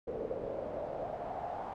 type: noise with band-pass filter sweep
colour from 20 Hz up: brown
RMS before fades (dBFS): -39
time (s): 0.07-1.74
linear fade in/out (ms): 10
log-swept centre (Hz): 470 to 810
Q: 5.8
effects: none